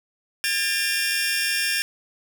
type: tone cluster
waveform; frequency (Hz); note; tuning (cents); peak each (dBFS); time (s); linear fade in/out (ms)
sawtooth; 1623 / 1783 / 2405 / 2763 / 5440; G#6 / A6 / D7 / F7 / F8; -40 / +22 / +41 / -19 / -46; -25; 0.44-1.82; 0
effects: 8-bit